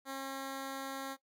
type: tone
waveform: 10% pulse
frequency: 270 Hz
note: C#4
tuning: 45 cents flat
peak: -31 dBFS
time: 0.05-1.17 s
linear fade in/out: 50 ms
effects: noise-tail reverb RT60 0.1 s tail -17 dB re dry